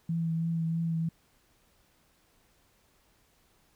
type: tone with vibrato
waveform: sine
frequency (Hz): 164.81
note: E3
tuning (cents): 0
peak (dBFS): -27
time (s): 0.09-1.09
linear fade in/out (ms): 5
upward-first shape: triangle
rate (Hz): 3.1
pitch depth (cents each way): 23
effects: pink hiss -67 dBFS RMS until 3.75 s